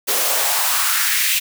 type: noise with high-pass filter sweep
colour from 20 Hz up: white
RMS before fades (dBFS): -18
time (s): 0.07-1.4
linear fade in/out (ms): 20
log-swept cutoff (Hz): 400 to 2500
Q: 2.3
effects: none